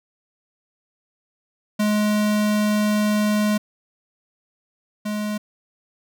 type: tone pair in turn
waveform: square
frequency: 210.3 / 210.3 Hz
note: G#3 / G#3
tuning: +22 / +22 cents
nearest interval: unison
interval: 0 cents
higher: neither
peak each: -18 / -24 dBFS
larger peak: first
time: 1.79-3.58 / 5.05-5.38 s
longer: first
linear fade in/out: 10 ms
effects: none